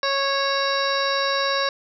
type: harmonic tone with a mistuned harmonic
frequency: 551 Hz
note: C#5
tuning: 11 cents flat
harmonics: 1 / 2 / 3 / 4 / 5 / 7 / 8 / 9 / 10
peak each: -25 / -25 / -27 / -34 / -35 / -28 / -33 / -37 / -31 dBFS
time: 0.03-1.69 s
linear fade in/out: 2 ms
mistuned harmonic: 8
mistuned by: +75 cents
effects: none